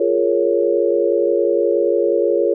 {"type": "chord", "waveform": "sine", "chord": "Bb minor seventh", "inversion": "second", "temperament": "equal", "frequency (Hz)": [349.2, 415.3, 466.2, 554.4], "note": ["F4", "Ab4", "Bb4", "Db5"], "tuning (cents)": [0, 0, 0, 0], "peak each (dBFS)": -19, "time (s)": [0, 2.54], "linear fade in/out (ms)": 5, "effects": []}